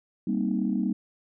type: chord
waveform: sine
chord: C minor seventh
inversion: second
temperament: equal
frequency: 196 / 233.1 / 261.6 / 311.1 Hz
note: G3 / Bb3 / C4 / Eb4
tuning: 0 / 0 / 0 / 0 cents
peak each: -27 / -28 / -31 / -31 dBFS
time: 0.27-0.93 s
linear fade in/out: 5 ms
effects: tanh soft clip ceiling -14 dBFS